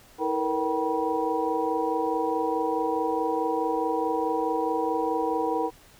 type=tone cluster; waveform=sine; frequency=322.9 / 454.9 / 479.6 / 771 / 968 Hz; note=E4 / A#4 / A#4 / G5 / B5; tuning=-36 / -42 / +49 / -29 / -35 cents; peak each=-30 dBFS; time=0.18-5.71 s; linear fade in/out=50 ms; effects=pink hiss -54 dBFS RMS until 5.99 s